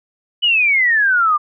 sine exponential sweep, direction down, 2999 to 1174.7 Hz, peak -11 dBFS, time 0.42-1.38 s, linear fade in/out 20 ms, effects none

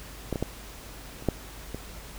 clicks, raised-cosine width 2 ms, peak -14 / -16 / -13 / -30 / -9 / -20 dBFS, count 6, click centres 0.327 / 0.358 / 0.426 / 1.224 / 1.287 / 1.746 s, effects added 50 Hz sine -45 dBFS peak until 2.18 s + pink hiss -45 dBFS RMS until 2.18 s

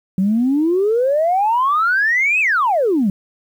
sine exponential two-way sweep, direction up then down, 183.2 to 2637 to 183.2 Hz, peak -12 dBFS, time 0.18-3.1 s, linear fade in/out 2 ms, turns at 2.4 s, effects tanh soft clip ceiling -8 dBFS + 8-bit

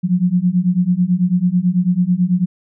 sine beating tone pair, 174.61 / 183.71 Hz, F3 / F#3, 0 / -12 cents, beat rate 9.1 Hz, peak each -16 / -15 dBFS, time 0.03-2.46 s, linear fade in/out 20 ms, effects none

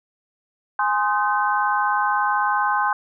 sine chord, Ab major seventh, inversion none, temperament equal with one note detuned, 830.6 / 1046.5 / 1244.5 / 1532.2 Hz, Ab5 / C6 / Eb6 / G6, 0 / 0 / 0 / -40 cents, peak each -22 / -22 / -27 / -24 dBFS, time 0.79-2.93 s, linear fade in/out 2 ms, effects none

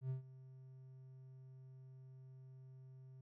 triangle tone with ADSR envelope, 130.81 Hz, C3, in tune, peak -35 dBFS, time 0.01-3.21 s, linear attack 89 ms, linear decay 120 ms, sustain -18 dB, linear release 4 ms, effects none

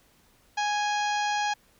harmonic tone with a mistuned harmonic, 830.6 Hz, G#5, in tune, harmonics 1 / 2 / 3 / 4 / 5 / 6 / 7 / 8, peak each -26 / -32 / -36 / -38 / -40 / -42 / -43 / -44 dBFS, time 0.57-1.54 s, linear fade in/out 10 ms, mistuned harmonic 4, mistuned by -30 cents, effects pink hiss -62 dBFS RMS until 1.79 s

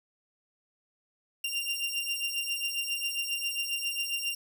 sawtooth beating tone pair, 2780 / 2787.4 Hz, F7 / F7, -9 / -4 cents, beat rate 7.4 Hz, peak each -30 dBFS, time 1.44-4.35 s, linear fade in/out 5 ms, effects none

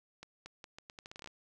accelerating click train, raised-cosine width 0.2 ms, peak -30 dBFS, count 14, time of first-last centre 0.23-1.274 s, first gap 230 ms, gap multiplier 0.79, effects none

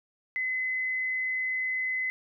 sine tone, 2032 Hz, B6, 49 cents sharp, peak -27 dBFS, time 0.36-2.1 s, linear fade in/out 0 ms, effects none

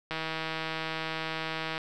click train, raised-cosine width 0.3 ms, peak -17 dBFS, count 268, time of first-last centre 0.11-1.779 s, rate 160 Hz, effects none

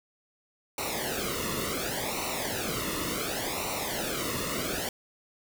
pink noise with flanger, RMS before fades -32 dBFS, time 0.78-4.89 s, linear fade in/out 2 ms, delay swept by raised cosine 0.6 to 1.29 ms, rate 0.69 Hz, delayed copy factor -0.8, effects none

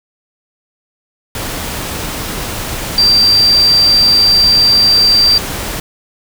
sine tone in noise, 4699 Hz, D8, in tune, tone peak -6 dBFS, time 2.98-5.38 s, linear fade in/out 2 ms, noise pink, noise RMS -21 dBFS, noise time 1.35-5.8 s, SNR +12 dB, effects none

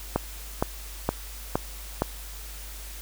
click train, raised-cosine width 1 ms, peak -8 dBFS, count 5, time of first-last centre 0.16-2.02 s, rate 2.15 Hz, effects added 50 Hz sine -39 dBFS peak until 3.01 s + white hiss -43 dBFS RMS until 3.01 s

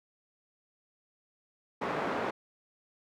pink band-pass noise, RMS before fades -33 dBFS, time 1.81-2.31 s, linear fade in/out 10 ms, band 320 to 1400 Hz, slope 12 dB/octave, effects none

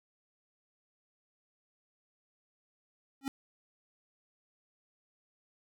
square tone with exponential growth, 272.4 Hz, C#4, 30 cents flat, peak -29 dBFS, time 3.21-3.28 s, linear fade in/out 1 ms, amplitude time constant 15 ms, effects none

